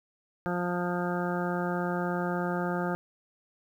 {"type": "harmonic tone", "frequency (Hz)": 176.7, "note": "F3", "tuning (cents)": 21, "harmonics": [1, 2, 3, 4, 5, 7, 8, 9], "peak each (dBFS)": [-31, -34, -36, -37, -38, -39, -40, -41], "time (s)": [0.46, 2.95], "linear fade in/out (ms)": 0, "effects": ["10-bit"]}